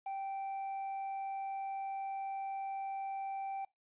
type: tone with quantisation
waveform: triangle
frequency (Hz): 781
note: G5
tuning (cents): -7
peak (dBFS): -35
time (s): 0.06-3.65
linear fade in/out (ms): 5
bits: 10
effects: noise-tail reverb RT60 0.2 s tail -23 dB re dry + resampled to 8000 Hz